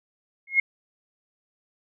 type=tone with exponential growth; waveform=sine; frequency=2155 Hz; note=C#7; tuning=49 cents flat; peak=-12 dBFS; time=0.47-0.6 s; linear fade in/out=5 ms; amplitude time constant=28 ms; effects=none